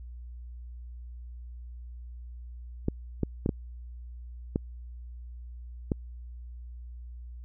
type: clicks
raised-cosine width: 3 ms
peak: -13 dBFS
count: 6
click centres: 2.884 / 3.233 / 3.461 / 3.492 / 4.559 / 5.918 s
effects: added 60 Hz sine -40 dBFS peak until 7.44 s